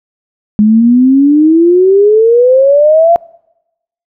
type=exponential sweep; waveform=sine; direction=up; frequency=207.7 to 694 Hz; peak=-3 dBFS; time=0.59-3.16 s; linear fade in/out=0 ms; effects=noise-tail reverb RT60 0.9 s tail -25 dB re dry